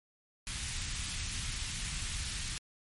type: band-stop noise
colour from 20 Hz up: pink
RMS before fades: -37 dBFS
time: 0.47-2.58 s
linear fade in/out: 0 ms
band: 120 to 2100 Hz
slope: 12 dB/octave
effects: MP3 48 kbps